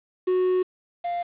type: tone pair in turn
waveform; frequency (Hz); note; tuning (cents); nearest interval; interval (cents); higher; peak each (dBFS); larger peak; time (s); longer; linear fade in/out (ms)
triangle; 367.7 / 697.7; F#4 / F5; -11 / -2; major seventh; 1109; second; -17 / -23; first; 0.27-0.63 / 1.04-1.23; first; 10
effects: resampled to 8000 Hz + 8-bit